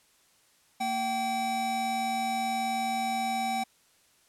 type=tone pair together; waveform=square; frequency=230 / 768.7 Hz; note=A#3 / G5; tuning=-23 / -34 cents; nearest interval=octave + major sixth; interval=2089 cents; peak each=-36 / -29 dBFS; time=0.8-3.64 s; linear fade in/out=10 ms; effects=white hiss -64 dBFS RMS until 4.28 s + low-pass 11000 Hz 12 dB/octave